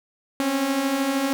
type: beating tone pair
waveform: sawtooth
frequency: 261.6 / 274.6 Hz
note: C4 / C#4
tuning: 0 / -16 cents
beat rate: 13 Hz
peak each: -25 / -18 dBFS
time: 0.4-1.33 s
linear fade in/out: 0 ms
effects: none